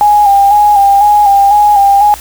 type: tone with vibrato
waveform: sine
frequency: 814 Hz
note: G#5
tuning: 35 cents flat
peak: -3 dBFS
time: 0.01-2.14 s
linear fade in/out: 0 ms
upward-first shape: square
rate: 2 Hz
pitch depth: 35 cents each way
effects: added 60 Hz sine -32 dBFS peak until 2.2 s + white hiss -29 dBFS RMS until 2.2 s